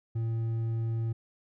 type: tone with hard clipping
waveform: triangle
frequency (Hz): 113.8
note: A#2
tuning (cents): -41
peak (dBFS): -29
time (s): 0.15-1.13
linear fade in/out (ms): 10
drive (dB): 7
effects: none